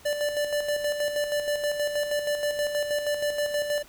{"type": "tone with tremolo", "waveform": "square", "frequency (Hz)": 587.3, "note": "D5", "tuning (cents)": 0, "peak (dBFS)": -24, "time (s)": [0.05, 3.83], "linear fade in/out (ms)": 10, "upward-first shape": "square", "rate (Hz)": 6.3, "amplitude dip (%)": 50, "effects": ["pink hiss -52 dBFS RMS until 3.88 s"]}